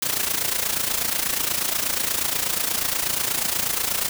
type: noise with amplitude modulation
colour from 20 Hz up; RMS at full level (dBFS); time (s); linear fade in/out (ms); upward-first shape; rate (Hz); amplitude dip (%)
white; -21; 0.02-4.09; 5; sine; 28.3; 70
effects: none